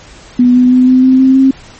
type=tone with pitch steps; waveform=sine; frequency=246.9 / 250.1 / 253.3 / 256.5 / 259.8 / 263.1 / 266.5 Hz; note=B3 / B3 / B3 / C4 / C4 / C4 / C4; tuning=0 / +22 / +44 / -34 / -12 / +10 / +32 cents; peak=-3 dBFS; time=0.39-1.51 s; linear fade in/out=5 ms; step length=160 ms; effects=pink hiss -36 dBFS RMS until 1.79 s + MP3 32 kbps